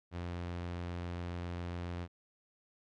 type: tone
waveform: sawtooth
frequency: 87.31 Hz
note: F2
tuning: in tune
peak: -34 dBFS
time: 0.11-2.08 s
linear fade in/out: 50 ms
effects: low-pass 4000 Hz 12 dB/octave